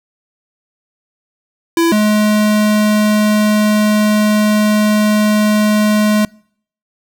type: tone pair in turn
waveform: square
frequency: 334.3 / 211.6 Hz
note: E4 / G#3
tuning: +24 / +33 cents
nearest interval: minor sixth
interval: 791 cents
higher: first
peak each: -10 dBFS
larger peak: neither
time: 1.77-1.92 / 1.92-6.25 s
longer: second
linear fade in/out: 2 ms
effects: noise-tail reverb RT60 0.6 s tail -26 dB re dry